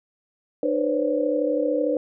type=tone cluster; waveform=sine; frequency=301.4 / 495 / 528 / 566 Hz; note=D4 / B4 / C5 / C#5; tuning=+45 / +4 / +16 / +36 cents; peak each=-25 / -24 / -27 / -27 dBFS; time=0.63-1.97 s; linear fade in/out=2 ms; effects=none